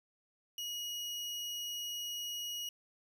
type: tone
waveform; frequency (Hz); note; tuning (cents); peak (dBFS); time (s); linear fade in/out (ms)
30% pulse; 2898; F#7; -37; -35; 0.58-2.69; 2
effects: none